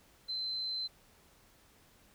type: tone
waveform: sine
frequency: 4078 Hz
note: C8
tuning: 45 cents flat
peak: -34 dBFS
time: 0.28-0.88 s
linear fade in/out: 20 ms
effects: pink hiss -64 dBFS RMS until 2.14 s